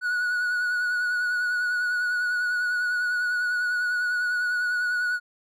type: tone with vibrato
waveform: triangle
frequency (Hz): 1465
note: F#6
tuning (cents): -18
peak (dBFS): -21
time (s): 0.01-5.2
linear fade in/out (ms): 50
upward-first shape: sine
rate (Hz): 10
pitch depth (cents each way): 27
effects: none